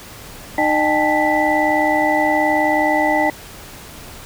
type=tone cluster; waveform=sine; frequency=306.2 / 608 / 793 / 872 / 1979 Hz; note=D#4 / D#5 / G5 / A5 / B6; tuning=-28 / -40 / +20 / -16 / +3 cents; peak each=-20 dBFS; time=0.58-3.3 s; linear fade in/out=2 ms; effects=pink hiss -37 dBFS RMS until 4.25 s